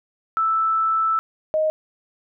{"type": "tone pair in turn", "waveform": "sine", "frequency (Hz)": [1318.5, 623.7], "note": ["E6", "D#5"], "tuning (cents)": [0, 4], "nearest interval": "octave + minor second", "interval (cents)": 1296, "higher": "first", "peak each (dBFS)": -17, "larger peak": "neither", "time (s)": [[0.37, 1.19], [1.54, 1.7]], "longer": "first", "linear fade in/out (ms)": 0, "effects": []}